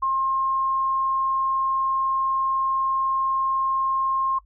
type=tone; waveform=sine; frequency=1066 Hz; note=C6; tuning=32 cents sharp; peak=-20 dBFS; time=0.02-4.39 s; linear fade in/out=10 ms; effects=noise-tail reverb RT60 0.1 s tail -21 dB re dry + added 50 Hz sine -52 dBFS peak until 4.45 s